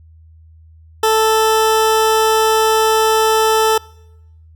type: tone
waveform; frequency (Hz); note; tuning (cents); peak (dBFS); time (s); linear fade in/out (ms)
20% pulse; 440; A4; 0; -6; 1.03-3.78; 5
effects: noise-tail reverb RT60 0.9 s tail -25 dB re dry + added 80 Hz sine -41 dBFS peak until 4.55 s